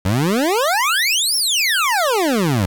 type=exponential two-way sweep; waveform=25% pulse; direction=up then down; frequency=87.31 to 5590 to 87.31 Hz; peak=-11 dBFS; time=0.05-2.66 s; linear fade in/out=5 ms; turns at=1.36 s; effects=7-bit